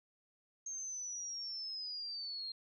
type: linear sweep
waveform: sine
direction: down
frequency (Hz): 6430 to 4186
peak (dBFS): -40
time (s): 0.66-2.52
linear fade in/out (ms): 5
effects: none